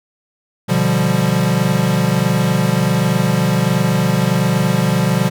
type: chord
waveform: square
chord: G dominant seventh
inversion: first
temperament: equal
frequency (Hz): 123.47 / 146.83 / 174.61 / 196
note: B2 / D3 / F3 / G3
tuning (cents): 0 / 0 / 0 / 0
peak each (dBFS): -20 / -20 / -18 / -20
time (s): 0.68-5.3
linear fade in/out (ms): 20
effects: none